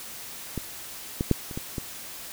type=clicks; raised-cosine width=3 ms; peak=-16 / -12 / -6 / -25 / -18 / -17 dBFS; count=6; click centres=0.577 / 1.209 / 1.313 / 1.512 / 1.575 / 1.782 s; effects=white hiss -40 dBFS RMS until 2.32 s